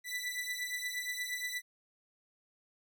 sawtooth beating tone pair, 1975.5 / 1984 Hz, B6 / B6, 0 / +7 cents, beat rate 8.5 Hz, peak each -36 / -35 dBFS, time 0.04-1.62 s, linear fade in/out 50 ms, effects none

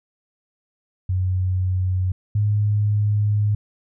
sine tone pair in turn, 92.5 / 104.37 Hz, F#2 / G#2, 0 / +9 cents, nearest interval major second, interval 209 cents, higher second, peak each -18 / -16 dBFS, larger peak second, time 1.09-2.12 / 2.35-3.55 s, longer second, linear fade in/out 5 ms, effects none

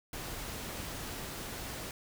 pink noise, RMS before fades -41 dBFS, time 0.13-1.91 s, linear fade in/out 2 ms, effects none

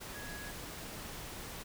sine tone in noise, 1668 Hz, G#6, 7 cents sharp, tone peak -47 dBFS, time 0.14-0.52 s, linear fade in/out 20 ms, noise pink, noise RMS -45 dBFS, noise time 0-1.64 s, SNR -5 dB, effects none

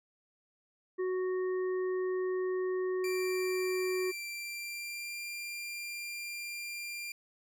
harmonic tone, 370 Hz, F#4, in tune, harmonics 1 / 3 / 5, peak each -30 / -46 / -47 dBFS, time 0.98-4.12 s, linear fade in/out 20 ms
sawtooth tone with pitch glide, 2355 to 2386 Hz, D7 to D7, +4 to +27 cents, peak -35 dBFS, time 3.04-7.12 s, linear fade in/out 2 ms, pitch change +23 cents, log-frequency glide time 4.28-5.22 s
effects none

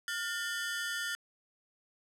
sawtooth ring-modulated tone, 1612 Hz, G6, 48 cents sharp, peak -27 dBFS, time 0.08-1.15 s, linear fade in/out 0 ms, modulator 191 Hz, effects low-pass 12000 Hz 12 dB/octave

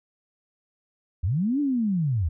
sine linear two-way sweep, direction up then down, 71.9 to 297.4 to 71.9 Hz, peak -21 dBFS, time 1.23-2.29 s, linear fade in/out 10 ms, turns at 1.6 s, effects none

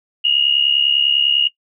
sine tone pair together, 2830 / 2900 Hz, F7 / F#7, +22 / -35 cents, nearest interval unison, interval 43 cents, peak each -16 dBFS, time 0.24-1.48 s, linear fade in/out 10 ms, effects noise-tail reverb RT60 0.1 s tail -17 dB re dry

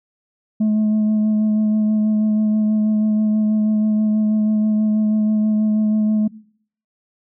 sine tone with vibrato, 214.3 Hz, A3, 45 cents flat, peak -11 dBFS, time 0.6-6.28 s, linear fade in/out 10 ms, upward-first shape sine, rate 6.2 Hz, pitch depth 13 cents each way, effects noise-tail reverb RT60 0.6 s tail -22 dB re dry + tanh soft clip ceiling -13 dBFS

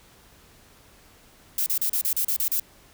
violet noise bursts, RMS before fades -24 dBFS, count 9, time 1.58-2.598 s, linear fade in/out 2 ms, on 82 ms, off 35 ms, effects pink hiss -54 dBFS RMS until 2.93 s

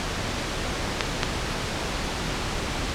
clicks, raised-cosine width 0.2 ms, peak -3 dBFS, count 2, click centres 1.008 / 1.232 s, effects pink hiss -28 dBFS RMS until 2.94 s + low-pass 6000 Hz 12 dB/octave

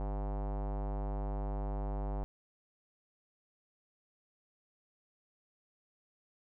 square tone with low-pass filter, 50 Hz, G1, 35 cents sharp, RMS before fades -36 dBFS, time 0-2.24 s, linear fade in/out 0 ms, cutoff 810 Hz, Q 2.5, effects none

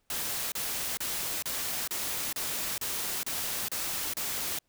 white noise bursts, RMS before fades -33 dBFS, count 10, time 0.1-4.588 s, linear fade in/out 2 ms, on 420 ms, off 32 ms, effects pink hiss -75 dBFS RMS until 4.68 s

